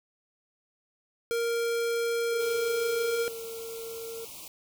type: tone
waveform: square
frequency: 466.2 Hz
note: A#4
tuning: in tune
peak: -27 dBFS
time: 1.31-3.28 s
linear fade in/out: 0 ms
type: tone with pitch glide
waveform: triangle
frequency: 440 to 456.8 Hz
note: A4 to A#4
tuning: 0 to -35 cents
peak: -35 dBFS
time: 2.32-4.25 s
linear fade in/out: 5 ms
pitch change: +65 cents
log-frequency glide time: 3.06-3.23 s
type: band-stop noise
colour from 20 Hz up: white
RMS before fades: -44 dBFS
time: 2.4-4.48 s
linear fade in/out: 2 ms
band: 1200 to 2200 Hz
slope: 96 dB/octave
effects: none